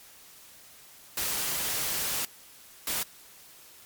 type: noise bursts at uneven times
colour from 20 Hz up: white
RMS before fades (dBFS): -30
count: 2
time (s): 1.17-2.25 / 2.87-3.03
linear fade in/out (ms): 2
effects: white hiss -52 dBFS RMS until 3.85 s + MP3 96 kbps